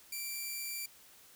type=tone; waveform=5% pulse; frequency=2349 Hz; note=D7; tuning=in tune; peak=-28 dBFS; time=0.12-0.86 s; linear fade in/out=5 ms; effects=white hiss -59 dBFS RMS until 1.35 s